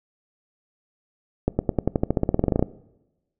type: accelerating click train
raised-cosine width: 2 ms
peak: -6 dBFS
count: 19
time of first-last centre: 1.48-2.626 s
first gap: 110 ms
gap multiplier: 0.93
effects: noise-tail reverb RT60 1.0 s tail -20 dB re dry